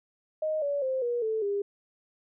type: tone with pitch steps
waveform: sine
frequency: 622.3 / 570.7 / 523.3 / 479.9 / 440 / 403.5 Hz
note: D#5 / D5 / C5 / B4 / A4 / G#4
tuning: 0 / -50 / 0 / -50 / 0 / -50 cents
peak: -26 dBFS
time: 0.42-1.62 s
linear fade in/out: 5 ms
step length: 200 ms
effects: none